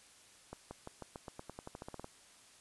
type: accelerating click train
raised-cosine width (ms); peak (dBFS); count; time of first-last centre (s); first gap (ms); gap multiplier
1; -30; 16; 0.53-2.044; 180; 0.91
effects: white hiss -61 dBFS RMS until 2.6 s + resampled to 24000 Hz